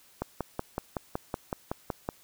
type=click train; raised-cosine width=1 ms; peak=-16 dBFS; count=11; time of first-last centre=0.22-2.089 s; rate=5.35 Hz; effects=white hiss -59 dBFS RMS until 2.23 s